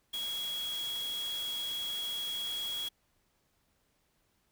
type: tone in noise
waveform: sine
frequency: 3322 Hz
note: G#7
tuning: in tune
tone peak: -34 dBFS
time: 0.13-2.89 s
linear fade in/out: 10 ms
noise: white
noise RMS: -45 dBFS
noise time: 0.13-2.89 s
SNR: +8 dB
effects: pink hiss -74 dBFS RMS until 4.51 s